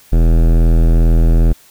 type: tone with hard clipping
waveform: sine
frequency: 41.2 Hz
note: E1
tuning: in tune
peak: -9 dBFS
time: 0.12-1.53 s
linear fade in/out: 10 ms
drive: 18 dB
effects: white hiss -46 dBFS RMS until 1.7 s